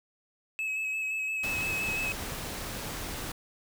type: tone with vibrato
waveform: triangle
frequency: 2579 Hz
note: E7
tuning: 39 cents flat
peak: -28 dBFS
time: 0.59-2.12 s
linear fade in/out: 0 ms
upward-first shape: square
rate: 5.8 Hz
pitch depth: 17 cents each way
type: noise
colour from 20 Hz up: pink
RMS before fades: -37 dBFS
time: 1.43-3.32 s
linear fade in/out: 5 ms
effects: none